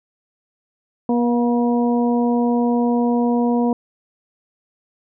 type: harmonic tone with a mistuned harmonic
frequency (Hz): 240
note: B3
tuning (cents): -49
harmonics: 1 / 2 / 3 / 4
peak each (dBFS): -16 / -22 / -26 / -28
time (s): 1.09-3.73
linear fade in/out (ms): 2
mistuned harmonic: 3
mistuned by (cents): -19
effects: none